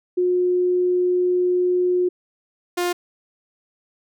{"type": "tone pair in turn", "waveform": ["sine", "sawtooth"], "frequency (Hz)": [360.2, 353.4], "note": ["F#4", "F4"], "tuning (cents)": [-46, 21], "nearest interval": "unison", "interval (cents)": 33, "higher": "first", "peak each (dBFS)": -16, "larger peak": "neither", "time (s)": [[0.17, 2.09], [2.77, 2.93]], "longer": "first", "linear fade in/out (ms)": 10, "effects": []}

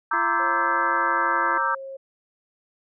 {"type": "chord", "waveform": "sine", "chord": "E half-diminished seventh", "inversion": "second", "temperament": "equal", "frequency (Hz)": [932.3, 1174.7, 1318.5, 1568], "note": ["Bb5", "D6", "E6", "G6"], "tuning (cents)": [0, 0, 0, 0], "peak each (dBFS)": -26, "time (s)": [0.11, 1.75], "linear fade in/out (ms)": 5}
{"type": "harmonic tone", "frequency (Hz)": 341.4, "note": "F4", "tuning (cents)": -39, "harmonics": [1, 2, 3, 5, 6], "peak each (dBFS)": [-34, -37, -29, -31, -39], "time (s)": [0.13, 1.58], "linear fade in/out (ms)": 5}
{"type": "tone", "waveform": "sine", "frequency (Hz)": 539, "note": "C#5", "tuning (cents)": -49, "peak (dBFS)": -33, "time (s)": [0.39, 1.97], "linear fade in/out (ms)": 10}
{"effects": []}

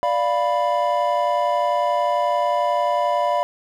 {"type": "chord", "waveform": "triangle", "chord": "B diminished", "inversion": "first", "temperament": "equal", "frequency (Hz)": [587.3, 698.5, 987.8], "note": ["D5", "F5", "B5"], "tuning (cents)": [0, 0, 0], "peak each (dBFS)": -20, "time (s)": [0.03, 3.43], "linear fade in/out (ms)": 0, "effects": []}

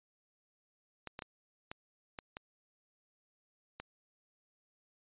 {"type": "clicks", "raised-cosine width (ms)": 0.3, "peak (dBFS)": -26, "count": 7, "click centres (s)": [1.073, 1.191, 1.222, 1.715, 2.188, 2.369, 3.8], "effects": ["resampled to 8000 Hz"]}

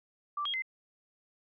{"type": "tone with pitch steps", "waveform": "sine", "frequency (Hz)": [1171, 3263, 2065], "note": ["D6", "G#7", "C7"], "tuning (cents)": [-5, -31, -23], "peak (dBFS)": -31, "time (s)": [0.37, 0.622], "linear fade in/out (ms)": 5, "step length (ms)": 84, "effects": []}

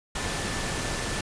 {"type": "tone in noise", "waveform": "sine", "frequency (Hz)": 1761, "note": "A6", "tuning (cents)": 1, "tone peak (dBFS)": -40, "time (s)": [0.15, 1.21], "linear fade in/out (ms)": 5, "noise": "pink", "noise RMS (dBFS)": -30, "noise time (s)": [0.15, 1.21], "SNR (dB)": -13, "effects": ["resampled to 22050 Hz"]}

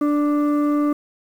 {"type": "tone with frequency modulation", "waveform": "sine", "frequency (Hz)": 293.7, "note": "D4", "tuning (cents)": 0, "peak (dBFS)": -15, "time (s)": [0.01, 0.93], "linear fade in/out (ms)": 5, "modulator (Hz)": 882, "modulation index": 0.51, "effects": ["tanh soft clip ceiling -11 dBFS", "8-bit"]}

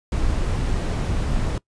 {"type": "noise", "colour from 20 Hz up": "brown", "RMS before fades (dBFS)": -22, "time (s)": [0.12, 1.58], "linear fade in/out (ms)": 2, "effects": ["noise-tail reverb RT60 0.1 s tail -21 dB re dry", "resampled to 22050 Hz"]}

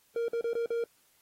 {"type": "tone with dropouts", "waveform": "triangle", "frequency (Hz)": 466.2, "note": "A#4", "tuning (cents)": 0, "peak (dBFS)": -26, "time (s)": [0.16, 0.84], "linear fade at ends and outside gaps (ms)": 2, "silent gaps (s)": [[0.283, 0.332], [0.411, 0.442], [0.533, 0.552], [0.66, 0.704]], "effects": ["white hiss -67 dBFS RMS until 1.21 s", "AAC 48 kbps"]}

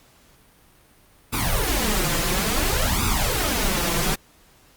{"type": "noise with flanger", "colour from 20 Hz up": "pink", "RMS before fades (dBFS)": -22, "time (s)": [1.32, 4.16], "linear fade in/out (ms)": 20, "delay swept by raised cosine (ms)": [0.81, 5.91], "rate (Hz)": 0.58, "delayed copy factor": 0.85, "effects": ["pink hiss -55 dBFS RMS until 4.76 s", "Opus 48 kbps"]}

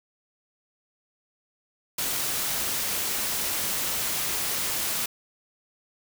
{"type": "noise", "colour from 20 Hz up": "white", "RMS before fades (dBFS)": -28, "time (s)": [1.98, 5.06], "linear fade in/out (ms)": 5, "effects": []}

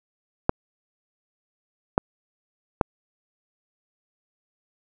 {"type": "clicks", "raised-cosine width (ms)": 1, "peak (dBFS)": -3, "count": 3, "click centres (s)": [0.494, 1.979, 2.812], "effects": []}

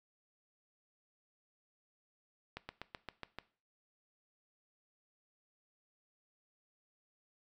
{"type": "slowing click train", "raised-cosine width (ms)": 0.3, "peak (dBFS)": -26, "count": 7, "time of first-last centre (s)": [2.57, 3.386], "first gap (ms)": 120, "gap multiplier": 1.05, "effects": ["noise-tail reverb RT60 0.4 s tail -18 dB re dry"]}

